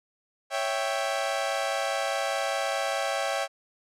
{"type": "chord", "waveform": "sawtooth", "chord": "C# diminished", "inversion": "none", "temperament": "equal", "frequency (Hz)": [554.4, 659.3, 784], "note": ["C#5", "E5", "G5"], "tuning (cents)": [0, 0, 0], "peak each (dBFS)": -27, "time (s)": [0.5, 3.48], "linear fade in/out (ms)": 50, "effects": ["low-pass 9000 Hz 12 dB/octave"]}